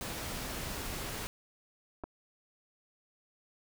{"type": "noise", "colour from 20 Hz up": "pink", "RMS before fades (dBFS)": -39, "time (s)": [0.01, 1.27], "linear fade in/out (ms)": 0}
{"type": "clicks", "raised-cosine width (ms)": 1, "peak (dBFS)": -27, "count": 2, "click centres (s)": [2.037, 2.04]}
{"effects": []}